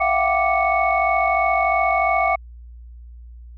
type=tone cluster; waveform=sine; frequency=667 / 710 / 764 / 1172 / 2211 Hz; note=E5 / F5 / G5 / D6 / C#7; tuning=+20 / +28 / -45 / -4 / -5 cents; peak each=-22 dBFS; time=0-2.36 s; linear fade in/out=10 ms; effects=tanh soft clip ceiling -5 dBFS + added 59 Hz sine -37 dBFS peak until 3.57 s